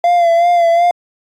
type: tone with vibrato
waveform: triangle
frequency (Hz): 687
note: F5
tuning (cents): -29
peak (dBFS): -6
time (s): 0.04-0.91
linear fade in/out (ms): 2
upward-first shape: sine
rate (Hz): 2.7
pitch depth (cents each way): 41
effects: AAC 64 kbps